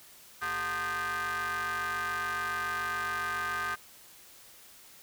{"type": "ring-modulated tone", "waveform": "40% pulse", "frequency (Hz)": 166.3, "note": "E3", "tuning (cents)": 16, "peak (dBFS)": -27, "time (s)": [0.41, 3.76], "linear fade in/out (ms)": 20, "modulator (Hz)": 1390, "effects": ["white hiss -54 dBFS RMS until 5.02 s"]}